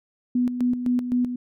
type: tone with tremolo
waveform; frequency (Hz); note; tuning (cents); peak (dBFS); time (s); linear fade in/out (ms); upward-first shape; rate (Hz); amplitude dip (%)
sine; 246.9; B3; 0; -18; 0.35-1.36; 5; square; 3.9; 60
effects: none